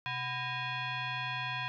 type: tone with frequency modulation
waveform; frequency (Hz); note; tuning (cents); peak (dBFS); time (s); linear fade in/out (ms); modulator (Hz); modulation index
sine; 740; F#5; 0; -33; 0.06-1.68; 0; 869; 3
effects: none